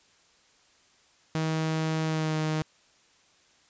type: tone with pitch glide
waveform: sawtooth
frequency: 158.8 to 155.89 Hz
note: D#3 to D#3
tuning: +36 to +4 cents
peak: -22 dBFS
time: 1.35-2.62 s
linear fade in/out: 0 ms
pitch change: -32 cents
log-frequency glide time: 2.04-2.37 s
effects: white hiss -62 dBFS RMS until 3.69 s + resampled to 16000 Hz